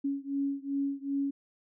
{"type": "beating tone pair", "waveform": "sine", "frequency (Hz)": [277.2, 279.8], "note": ["C#4", "C#4"], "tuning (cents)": [0, 16], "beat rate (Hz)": 2.6, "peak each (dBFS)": [-32, -33], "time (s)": [0.04, 1.31], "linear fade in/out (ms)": 10, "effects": []}